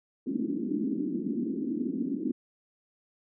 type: band-pass noise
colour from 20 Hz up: pink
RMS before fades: -31 dBFS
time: 0.26-2.32 s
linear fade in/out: 10 ms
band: 210 to 330 Hz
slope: 48 dB/octave
effects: none